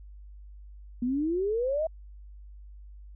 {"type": "exponential sweep", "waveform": "sine", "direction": "up", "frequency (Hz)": [236.6, 658], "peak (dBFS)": -25, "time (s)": [1.02, 1.87], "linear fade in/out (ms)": 5, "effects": ["added 50 Hz sine -44 dBFS peak until 3.15 s"]}